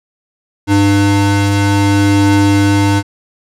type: tone pair together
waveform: square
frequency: 100 / 300.6 Hz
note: G2 / D4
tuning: +35 / +40 cents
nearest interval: octave + perfect fifth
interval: 1905 cents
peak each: -12 dBFS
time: 0.67-3.03 s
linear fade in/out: 50 ms
effects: low-pass 10000 Hz 12 dB/octave